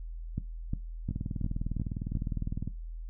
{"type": "two click trains", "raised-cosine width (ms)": 5, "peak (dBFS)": [-21, -19], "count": [32, 6], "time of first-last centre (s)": [[1.11, 2.676], [0.38, 2.153]], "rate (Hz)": [19.8, 2.82], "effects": ["noise-tail reverb RT60 0.2 s tail -17 dB re dry", "added 41 Hz sine -37 dBFS peak until 3.09 s"]}